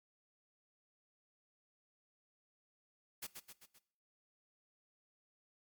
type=noise with echo; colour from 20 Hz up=white; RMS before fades=-44 dBFS; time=3.22-3.27 s; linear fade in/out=10 ms; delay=130 ms; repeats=4; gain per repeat=-5 dB; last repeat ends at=3.79 s; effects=noise-tail reverb RT60 0.6 s tail -19 dB re dry + MP3 96 kbps